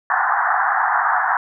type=band-pass noise; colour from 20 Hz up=pink; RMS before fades=-18 dBFS; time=0.1-1.37 s; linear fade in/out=2 ms; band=720 to 1800 Hz; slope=96 dB/octave; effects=none